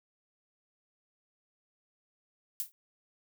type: noise with exponential decay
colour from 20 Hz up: violet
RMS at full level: -30 dBFS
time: 2.6-2.72 s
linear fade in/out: 0 ms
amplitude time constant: 25 ms
effects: none